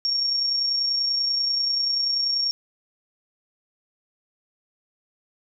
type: tone with amplitude modulation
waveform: sine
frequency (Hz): 5530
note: F8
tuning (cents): -18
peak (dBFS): -19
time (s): 0.05-2.51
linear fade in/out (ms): 0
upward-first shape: sine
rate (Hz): 30.3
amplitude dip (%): 35
effects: none